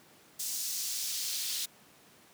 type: noise with high-pass filter sweep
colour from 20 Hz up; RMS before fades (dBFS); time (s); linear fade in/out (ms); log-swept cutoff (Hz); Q
pink; -35; 0.39-1.66; 10; 6200 to 3900; 1.4
effects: pink hiss -59 dBFS RMS until 2.33 s + high-pass 150 Hz 12 dB/octave